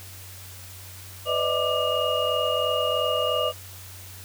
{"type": "tone cluster", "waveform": "sine", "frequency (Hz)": [503, 591, 634, 1185, 2857], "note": ["B4", "D5", "D#5", "D6", "F7"], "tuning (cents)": [32, 11, 32, 15, 39], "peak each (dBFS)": -28, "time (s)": [1.25, 3.53], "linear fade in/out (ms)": 50, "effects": ["added 93 Hz sine -43 dBFS peak until 4.24 s", "white hiss -44 dBFS RMS until 4.24 s"]}